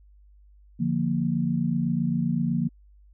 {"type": "chord", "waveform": "sine", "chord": "Bb major", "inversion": "first", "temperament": "equal", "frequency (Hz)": [146.83, 174.61, 233.1], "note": ["D3", "F3", "Bb3"], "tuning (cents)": [0, 0, 0], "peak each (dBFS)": [-28, -26, -26], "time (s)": [0.79, 2.69], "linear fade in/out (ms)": 20, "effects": ["added 50 Hz sine -51 dBFS peak until 3.13 s"]}